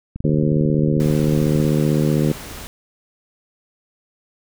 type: click train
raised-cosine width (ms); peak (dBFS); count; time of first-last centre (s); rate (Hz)
5; -16; 34; 0.16-1.646; 22.2
type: harmonic tone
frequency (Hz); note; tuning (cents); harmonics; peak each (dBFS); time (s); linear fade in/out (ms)
75.7; D#2; -47; 2 / 3 / 4 / 5 / 6 / 7; -17 / -21 / -23 / -25 / -27 / -28; 0.24-2.32; 5
type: noise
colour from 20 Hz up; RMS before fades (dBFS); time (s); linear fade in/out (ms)
pink; -34; 1-2.67; 0
effects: none

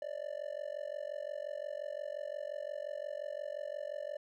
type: tone with amplitude modulation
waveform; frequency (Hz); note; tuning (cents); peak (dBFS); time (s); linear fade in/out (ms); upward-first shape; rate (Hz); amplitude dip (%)
triangle; 590; D5; +8; -32; 0.02-4.17; 2; sine; 45.7; 100
effects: none

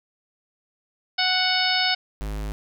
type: harmonic tone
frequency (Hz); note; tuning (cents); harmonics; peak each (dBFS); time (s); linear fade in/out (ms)
740; F#5; 0; 1 / 2 / 3 / 4 / 5 / 6 / 7; -27 / -27 / -27 / -27 / -27 / -27 / -27; 1.18-1.95; 10
type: tone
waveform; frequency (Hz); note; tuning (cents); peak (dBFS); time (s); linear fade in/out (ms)
square; 51.91; G#1; 0; -28; 2.21-2.52; 0
effects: none

